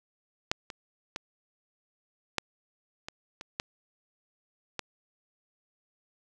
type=clicks; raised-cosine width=0.2 ms; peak=-8 / -22 / -17 / -9 / -20 / -23 / -13 / -15 dBFS; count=8; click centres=0.515 / 0.702 / 1.161 / 2.383 / 3.085 / 3.411 / 3.599 / 4.793 s; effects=none